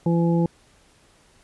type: harmonic tone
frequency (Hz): 168.9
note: E3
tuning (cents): +42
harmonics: 1 / 2 / 3 / 5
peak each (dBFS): -18 / -24 / -28 / -32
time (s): 0.06-0.46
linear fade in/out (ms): 2
effects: pink hiss -57 dBFS RMS until 1.43 s + resampled to 24000 Hz